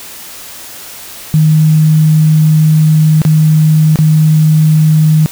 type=tone with dropouts; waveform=sine; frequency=155.56 Hz; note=D#3; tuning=in tune; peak=-4 dBFS; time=1.34-5.26 s; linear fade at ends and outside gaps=0 ms; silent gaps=3.218-3.251 / 3.958-3.988 s; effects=white hiss -29 dBFS RMS until 5.31 s